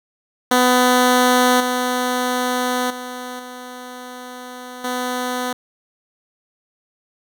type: tone with level steps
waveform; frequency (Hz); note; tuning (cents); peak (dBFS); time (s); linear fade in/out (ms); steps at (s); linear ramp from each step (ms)
10% pulse; 250; B3; +21; -4 / -10 / -20 / -24 / -13; 0.51-5.53; 5; 1.6 / 2.9 / 3.39 / 4.84; 5
effects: none